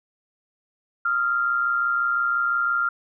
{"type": "tone pair together", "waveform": "sine", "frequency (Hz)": [1262.2, 1388], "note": ["D#6", "F6"], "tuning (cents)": [24, -11], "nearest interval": "major second", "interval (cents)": 165, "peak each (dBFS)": [-29, -20], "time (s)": [1.05, 2.89], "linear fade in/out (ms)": 5, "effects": []}